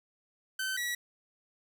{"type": "tone pair in turn", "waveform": "sawtooth", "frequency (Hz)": [1535, 1934], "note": ["G6", "B6"], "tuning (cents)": [-37, -37], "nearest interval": "major third", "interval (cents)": 400, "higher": "second", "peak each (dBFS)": [-28, -28], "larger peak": "neither", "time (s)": [[0.59, 0.77], [0.77, 0.95]], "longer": "neither", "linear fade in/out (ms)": 5, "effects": ["11-bit"]}